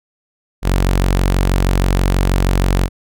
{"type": "tone", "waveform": "sawtooth", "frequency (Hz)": 46.25, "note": "F#1", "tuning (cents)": 0, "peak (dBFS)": -8, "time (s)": [0.62, 2.89], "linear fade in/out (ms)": 50, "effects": []}